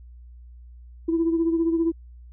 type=beating tone pair; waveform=sine; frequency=329.6 / 344.6 Hz; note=E4 / F4; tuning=0 / -23 cents; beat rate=15 Hz; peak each=-19 / -27 dBFS; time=1.08-1.92 s; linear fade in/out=10 ms; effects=tanh soft clip ceiling -14 dBFS + added 60 Hz sine -42 dBFS peak until 2.32 s